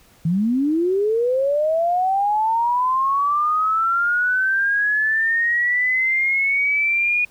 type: linear sweep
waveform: sine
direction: up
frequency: 155.56 to 2459 Hz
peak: -16 dBFS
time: 0.25-7.25 s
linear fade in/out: 5 ms
effects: pink hiss -53 dBFS RMS until 7.3 s